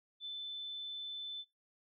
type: tone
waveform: sine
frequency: 3520 Hz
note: A7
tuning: in tune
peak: -40 dBFS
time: 0.2-1.45 s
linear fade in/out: 50 ms
effects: noise-tail reverb RT60 0.2 s tail -23 dB re dry